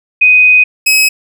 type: tone pair in turn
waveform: sine / sawtooth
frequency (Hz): 2500 / 2550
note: D#7 / D#7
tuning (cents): +8 / +42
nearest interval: unison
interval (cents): 34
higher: second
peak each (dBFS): -3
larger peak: neither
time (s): 0.21-0.64 / 0.86-1.09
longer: first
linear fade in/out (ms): 10
effects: none